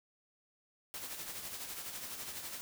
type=noise with tremolo; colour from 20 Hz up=white; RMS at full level=-42 dBFS; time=0.94-2.61 s; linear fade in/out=0 ms; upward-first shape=sine; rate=12 Hz; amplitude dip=45%; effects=none